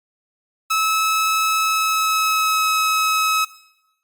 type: tone with pitch glide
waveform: sawtooth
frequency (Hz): 1297 to 1284.3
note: E6 to E6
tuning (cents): -28 to -46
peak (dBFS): -13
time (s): 0.7-3.45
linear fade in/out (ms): 10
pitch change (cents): -18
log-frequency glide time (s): 1.58-2.64
effects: noise-tail reverb RT60 0.9 s tail -18 dB re dry + Opus 32 kbps